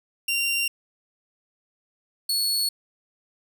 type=tone pair in turn; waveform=sawtooth; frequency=2768 / 4394 Hz; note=F7 / C#8; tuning=-16 / -16 cents; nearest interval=minor sixth; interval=800 cents; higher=second; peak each=-19 dBFS; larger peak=neither; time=0.28-0.68 / 2.29-2.69 s; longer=neither; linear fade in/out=5 ms; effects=none

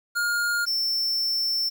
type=tone pair in turn; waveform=square; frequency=1418 / 5380 Hz; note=F6 / E8; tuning=+26 / +34 cents; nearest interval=octave + major seventh; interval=2308 cents; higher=second; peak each=-23 dBFS; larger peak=neither; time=0.15-0.66 / 0.66-1.7 s; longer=second; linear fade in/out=20 ms; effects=9-bit

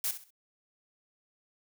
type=noise with echo; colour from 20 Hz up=blue; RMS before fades=-31 dBFS; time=0.04-0.11 s; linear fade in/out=2 ms; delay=65 ms; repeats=3; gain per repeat=-11 dB; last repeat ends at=0.305 s; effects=none

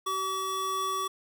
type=tone pair together; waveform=square; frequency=381 / 1141.7 Hz; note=G4 / D6; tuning=-49 / -49 cents; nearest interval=octave + perfect fifth; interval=1900 cents; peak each=-38 / -30 dBFS; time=0.06-1.08 s; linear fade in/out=10 ms; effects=11-bit

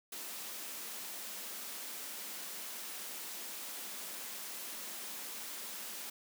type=high-pass noise; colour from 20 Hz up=white; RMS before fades=-44 dBFS; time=0.12-6.1 s; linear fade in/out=5 ms; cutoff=180 Hz; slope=96 dB/octave; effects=none

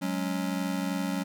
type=chord; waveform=square; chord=F# suspended second; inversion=none; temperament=just; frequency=185 / 208.1 / 277.5 Hz; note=F#3 / G#3 / C#4; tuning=0 / +4 / +2 cents; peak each=-32 / -36 / -33 dBFS; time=0.01-1.24 s; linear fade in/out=20 ms; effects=none

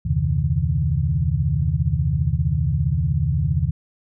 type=tone cluster; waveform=sine; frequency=75.1 / 89.9 / 125.4 / 140.7 / 157.7 Hz; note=D2 / F#2 / B2 / C#3 / D#3; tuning=+39 / -49 / +27 / +26 / +24 cents; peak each=-24 dBFS; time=0.05-3.71 s; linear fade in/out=10 ms; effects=none

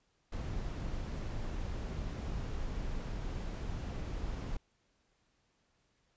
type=noise; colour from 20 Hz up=brown; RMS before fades=-38 dBFS; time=0.32-4.57 s; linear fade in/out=5 ms; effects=pink hiss -75 dBFS RMS until 6.16 s + resampled to 16000 Hz

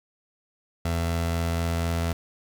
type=tone pair together; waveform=sawtooth; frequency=84.08 / 336.3 Hz; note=E2 / E4; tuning=+35 / +35 cents; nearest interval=2 octaves; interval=2400 cents; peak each=-20 / -30 dBFS; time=0.85-2.13 s; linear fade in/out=5 ms; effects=none

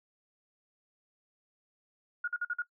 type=tone bursts; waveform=sine; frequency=1435 Hz; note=F6; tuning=47 cents sharp; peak=-29 dBFS; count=5; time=2.24-2.622 s; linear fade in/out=5 ms; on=38 ms; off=48 ms; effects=noise-tail reverb RT60 0.1 s tail -21 dB re dry

